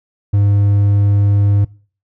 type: tone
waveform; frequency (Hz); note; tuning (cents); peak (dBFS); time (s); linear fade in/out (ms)
triangle; 101.3; G#2; -43; -7; 0.33-1.65; 10
effects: noise-tail reverb RT60 0.4 s tail -22 dB re dry